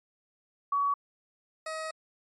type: tone pair in turn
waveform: sine / 20% pulse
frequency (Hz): 1130 / 634.2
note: C#6 / D#5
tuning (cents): +33 / +33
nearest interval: minor seventh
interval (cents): 1000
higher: first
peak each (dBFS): -24 / -29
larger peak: first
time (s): 0.72-0.94 / 1.66-1.91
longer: second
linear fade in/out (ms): 5
effects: MP3 48 kbps